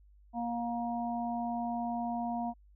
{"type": "harmonic tone", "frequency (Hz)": 236.2, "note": "A#3", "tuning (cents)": 23, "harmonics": [1, 3, 4], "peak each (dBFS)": [-35, -35, -41], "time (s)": [0.33, 2.54], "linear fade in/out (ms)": 50, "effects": ["added 50 Hz sine -57 dBFS peak until 2.75 s"]}